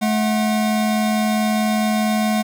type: tone pair together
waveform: square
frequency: 215.3 / 730.5 Hz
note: A3 / F#5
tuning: -37 / -22 cents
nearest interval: octave + major sixth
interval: 2115 cents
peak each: -18 / -24 dBFS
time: 0.01-2.43 s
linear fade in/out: 20 ms
effects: none